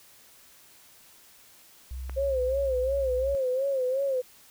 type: tone with pitch glide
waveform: sine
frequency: 64.2 to 61.94 Hz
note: C2 to B1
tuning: -32 to +6 cents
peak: -33 dBFS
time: 1.91-3.35 s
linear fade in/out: 0 ms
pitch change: -62 cents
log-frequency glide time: 2.02-2.67 s
type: click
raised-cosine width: 0.5 ms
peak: -25 dBFS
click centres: 2.096 s
type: tone with vibrato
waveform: sine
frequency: 529 Hz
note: C5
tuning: 19 cents sharp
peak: -24 dBFS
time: 2.16-4.22 s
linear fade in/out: 20 ms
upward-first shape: sine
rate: 2.8 Hz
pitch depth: 91 cents each way
effects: white hiss -55 dBFS RMS until 4.5 s